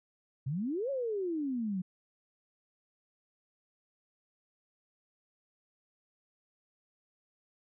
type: exponential two-way sweep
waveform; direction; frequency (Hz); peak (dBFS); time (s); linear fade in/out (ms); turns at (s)
sine; up then down; 124.1 to 567 to 177.4; -31; 0.46-1.82; 10; 0.9
effects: none

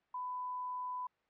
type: tone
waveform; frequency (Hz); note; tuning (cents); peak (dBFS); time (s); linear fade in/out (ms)
sine; 999; B5; +20; -37; 0.14-1.07; 5
effects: white hiss -75 dBFS RMS until 1.29 s + low-pass 2000 Hz 12 dB/octave

